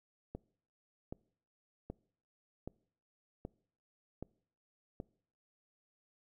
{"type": "click train", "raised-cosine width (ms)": 2, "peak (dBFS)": -28, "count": 7, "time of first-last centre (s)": [0.35, 5.001], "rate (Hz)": 1.29, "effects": ["noise-tail reverb RT60 0.6 s tail -24 dB re dry"]}